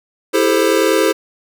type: chord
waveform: square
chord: A minor seventh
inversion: second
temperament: equal with one note detuned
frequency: 329.6 / 399.1 / 440 / 523.3 Hz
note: E4 / G4 / A4 / C5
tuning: 0 / +31 / 0 / 0 cents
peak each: -18 dBFS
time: 0.33-1.13 s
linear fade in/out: 20 ms
effects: none